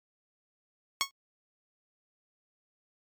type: tone with exponential decay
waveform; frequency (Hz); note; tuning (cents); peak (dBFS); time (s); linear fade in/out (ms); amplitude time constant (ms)
10% pulse; 1100; C#6; -14; -13; 1.01-1.11; 0; 20
effects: MP3 64 kbps